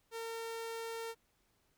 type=tone; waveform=sawtooth; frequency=456.1 Hz; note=A#4; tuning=38 cents flat; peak=-36 dBFS; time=0.11-1.15 s; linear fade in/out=50 ms; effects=pink hiss -75 dBFS RMS until 1.77 s